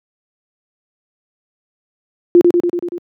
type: tone with echo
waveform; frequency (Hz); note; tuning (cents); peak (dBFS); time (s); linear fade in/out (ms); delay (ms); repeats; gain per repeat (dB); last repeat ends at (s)
sine; 349.1; F4; -1; -3; 2.35-2.41; 0; 95; 6; -3; 2.98
effects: high-pass 200 Hz 12 dB/octave